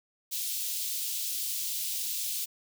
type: high-pass noise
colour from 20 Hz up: white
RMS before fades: -33 dBFS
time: 0.31-2.46 s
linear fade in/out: 20 ms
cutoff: 3100 Hz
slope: 24 dB/octave
effects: none